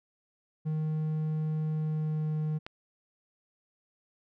triangle tone with pitch glide, 155.56 to 154.22 Hz, D#3 to D#3, 0 to -15 cents, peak -26 dBFS, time 0.65-2.59 s, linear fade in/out 20 ms, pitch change -15 cents, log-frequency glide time 1.69-2.38 s
click, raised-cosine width 0.3 ms, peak -24 dBFS, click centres 2.665 s
effects none

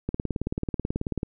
click train, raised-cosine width 3 ms, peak -14 dBFS, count 22, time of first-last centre 0.09-1.231 s, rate 18.4 Hz, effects none

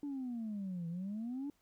sine exponential two-way sweep, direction down then up, 293.7 to 164.81 to 293.7 Hz, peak -36 dBFS, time 0.03-1.5 s, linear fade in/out 2 ms, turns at 0.88 s, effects tanh soft clip ceiling -35 dBFS + pink hiss -75 dBFS RMS until 1.61 s

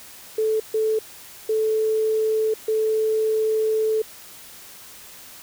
sine tone bursts at uneven times, 437.1 Hz, A4, 11 cents flat, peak -18 dBFS, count 4, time 0.38-0.6 / 0.74-0.99 / 1.49-2.54 / 2.68-4.02 s, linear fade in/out 5 ms, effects white hiss -43 dBFS RMS until 5.42 s

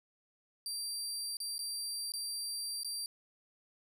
25% pulse tone with dropouts, 4706 Hz, D8, 3 cents sharp, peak -32 dBFS, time 0.66-3.06 s, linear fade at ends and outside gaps 1 ms, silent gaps 1.369-1.402 / 1.581-1.591 / 2.12-2.137 / 2.833-2.846 s, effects none

